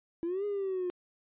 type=exponential two-way sweep; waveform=triangle; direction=up then down; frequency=328.5 to 415.3 to 354.4 Hz; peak=-27 dBFS; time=0.23-0.9 s; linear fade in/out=0 ms; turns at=0.45 s; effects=tanh soft clip ceiling -27 dBFS + resampled to 8000 Hz